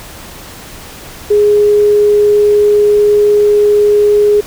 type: tone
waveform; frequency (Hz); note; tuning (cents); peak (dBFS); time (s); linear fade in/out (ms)
sine; 415.3; G#4; 0; -5; 1.3-4.41; 10
effects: pink hiss -31 dBFS RMS until 4.46 s